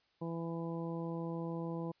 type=harmonic tone; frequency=166.6 Hz; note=E3; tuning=19 cents sharp; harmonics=1 / 2 / 3 / 4 / 5 / 6; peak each=-39 / -42 / -44 / -52 / -51 / -50 dBFS; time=0.21-1.92 s; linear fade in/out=10 ms; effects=white hiss -74 dBFS RMS until 2 s + resampled to 11025 Hz